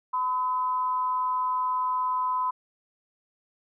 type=tone pair together; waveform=sine; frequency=1010.4 / 1273 Hz; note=B5 / D#6; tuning=+39 / +39 cents; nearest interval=major third; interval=400 cents; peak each=-24 / -35 dBFS; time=0.13-2.51 s; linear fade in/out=10 ms; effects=none